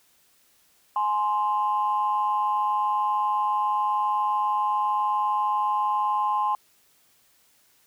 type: tone pair together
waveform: sine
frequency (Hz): 839.1 / 1046.5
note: G#5 / C6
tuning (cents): +18 / 0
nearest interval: major third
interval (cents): 382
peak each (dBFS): -24 / -23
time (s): 0.96-6.55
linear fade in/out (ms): 2
effects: tanh soft clip ceiling -14 dBFS + white hiss -62 dBFS RMS until 7.86 s